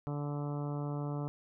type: harmonic tone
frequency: 145.4 Hz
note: D3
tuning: 17 cents flat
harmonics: 1 / 2 / 3 / 4 / 5 / 6 / 7 / 8 / 9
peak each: -35 / -41 / -45 / -47 / -49 / -51 / -52 / -53 / -54 dBFS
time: 0.07-1.28 s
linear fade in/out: 0 ms
effects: none